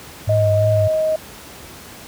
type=tone with vibrato; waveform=sine; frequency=103.9 Hz; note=G#2; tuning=1 cent sharp; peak=-15 dBFS; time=0.27-0.88 s; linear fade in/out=10 ms; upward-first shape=triangle; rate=3 Hz; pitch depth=63 cents each way
type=tone; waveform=sine; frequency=628 Hz; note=D#5; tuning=16 cents sharp; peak=-15 dBFS; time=0.29-1.16 s; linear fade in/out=5 ms
effects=pink hiss -38 dBFS RMS until 2.07 s + high-pass 60 Hz 12 dB/octave